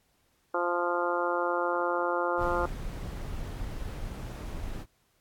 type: harmonic tone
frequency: 174.61 Hz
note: F3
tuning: in tune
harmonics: 2 / 3 / 4 / 5 / 6 / 7 / 8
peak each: -33 / -31 / -36 / -34 / -35 / -34 / -35 dBFS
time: 0.54-2.66 s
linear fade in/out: 5 ms
type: noise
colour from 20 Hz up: brown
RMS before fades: -36 dBFS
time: 2.37-4.86 s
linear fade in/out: 50 ms
effects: pink hiss -70 dBFS RMS until 5.2 s + AAC 64 kbps